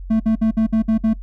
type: tone bursts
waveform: triangle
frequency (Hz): 221.3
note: A3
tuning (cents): +10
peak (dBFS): -11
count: 7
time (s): 0.1-1.136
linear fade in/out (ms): 10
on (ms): 100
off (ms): 56
effects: noise-tail reverb RT60 0.1 s tail -22 dB re dry + added 45 Hz sine -29 dBFS peak until 1.22 s